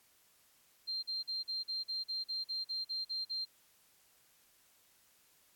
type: tone bursts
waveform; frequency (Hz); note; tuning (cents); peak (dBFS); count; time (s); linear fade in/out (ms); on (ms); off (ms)
sine; 4171; C8; -6; -35; 13; 0.87-3.454; 20; 160; 42
effects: white hiss -68 dBFS RMS until 5.55 s + AAC 64 kbps